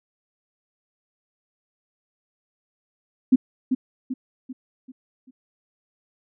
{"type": "tone with echo", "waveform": "sine", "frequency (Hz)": 257.2, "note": "C4", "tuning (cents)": -30, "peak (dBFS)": -10, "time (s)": [3.32, 3.36], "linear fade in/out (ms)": 10, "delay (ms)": 390, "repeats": 5, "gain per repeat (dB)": -7, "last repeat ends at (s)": 5.31, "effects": []}